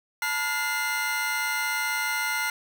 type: tone cluster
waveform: 40% pulse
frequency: 874 / 970 / 1426 / 2075 Hz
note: A5 / B5 / F6 / C7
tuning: -12 / -31 / +36 / -15 cents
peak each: -33 / -37 / -28 / -28 dBFS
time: 0.22-2.5 s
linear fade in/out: 2 ms
effects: none